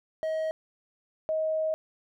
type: tone pair in turn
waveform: triangle / sine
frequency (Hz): 634 / 630.8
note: D#5 / D#5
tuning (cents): +32 / +24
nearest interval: unison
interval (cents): 8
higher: first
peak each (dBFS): -25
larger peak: neither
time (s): 0.23-0.51 / 1.29-1.74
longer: second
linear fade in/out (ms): 0
effects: none